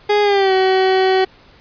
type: tone with pitch glide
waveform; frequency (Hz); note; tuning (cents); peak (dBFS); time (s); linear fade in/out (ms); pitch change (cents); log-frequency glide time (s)
30% pulse; 414.5 to 377.9; G#4 to F#4; -3 to +37; -9; 0.09-1.25; 10; -160; 0.22-0.53
effects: pink hiss -47 dBFS RMS until 1.6 s + resampled to 11025 Hz